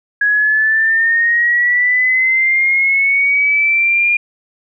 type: linear sweep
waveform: sine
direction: up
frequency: 1661.2 to 2420 Hz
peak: -10 dBFS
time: 0.21-4.17 s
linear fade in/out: 5 ms
effects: none